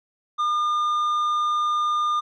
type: tone with tanh clipping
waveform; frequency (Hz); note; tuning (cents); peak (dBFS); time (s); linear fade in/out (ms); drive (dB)
sine; 1209; D6; +50; -21; 0.38-2.21; 20; 6
effects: none